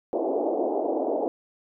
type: band-pass noise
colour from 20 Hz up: pink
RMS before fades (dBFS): -26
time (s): 0.13-1.28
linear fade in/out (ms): 0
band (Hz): 290 to 770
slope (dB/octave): 48
effects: none